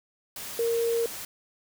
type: tone in noise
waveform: sine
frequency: 463.8 Hz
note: A#4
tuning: 9 cents flat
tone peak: -23 dBFS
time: 0.59-1.06 s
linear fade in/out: 2 ms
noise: white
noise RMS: -38 dBFS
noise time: 0.36-1.25 s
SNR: +12 dB
effects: none